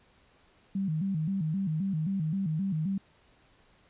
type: tone with vibrato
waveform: sine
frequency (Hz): 174.61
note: F3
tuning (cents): 0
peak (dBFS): -27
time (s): 0.75-2.98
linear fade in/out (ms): 5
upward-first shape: square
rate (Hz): 3.8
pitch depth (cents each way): 190
effects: pink hiss -63 dBFS RMS until 3.89 s + resampled to 8000 Hz